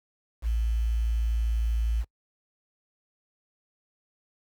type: tone with quantisation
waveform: sine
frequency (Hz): 56.3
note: A1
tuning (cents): +40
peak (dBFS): -23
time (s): 0.42-2.05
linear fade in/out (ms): 50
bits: 8
effects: noise-tail reverb RT60 0.1 s tail -25 dB re dry